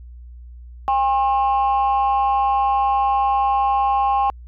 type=tone pair together; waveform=sine; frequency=805 / 1074.5 Hz; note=G5 / C6; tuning=+46 / +46 cents; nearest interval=perfect fourth; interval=500 cents; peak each=-15 / -19 dBFS; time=0.88-4.3 s; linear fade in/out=0 ms; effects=tanh soft clip ceiling -11 dBFS + added 60 Hz sine -36 dBFS peak until 4.47 s